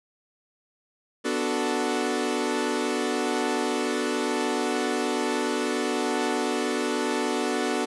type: chord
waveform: sawtooth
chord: B minor seventh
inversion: none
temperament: equal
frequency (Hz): 246.9 / 293.7 / 370 / 440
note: B3 / D4 / F#4 / A4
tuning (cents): 0 / 0 / 0 / 0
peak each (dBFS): -26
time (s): 1.24-7.86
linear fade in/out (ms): 20
effects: resampled to 24000 Hz